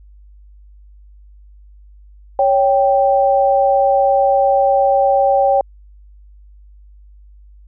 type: tone pair together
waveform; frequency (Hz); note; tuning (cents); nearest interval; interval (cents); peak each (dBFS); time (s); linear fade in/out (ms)
sine; 555.6 / 784; C#5 / G5; +4 / 0; tritone; 596; -13; 2.39-5.61; 2
effects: added 50 Hz sine -40 dBFS peak until 7.67 s